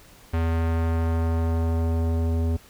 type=tone with low-pass filter sweep; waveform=square; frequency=82.41 Hz; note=E2; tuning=in tune; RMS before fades=-23 dBFS; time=0.33-2.57 s; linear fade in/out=10 ms; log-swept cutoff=2300 to 480 Hz; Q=0.82; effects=pink hiss -51 dBFS RMS until 2.69 s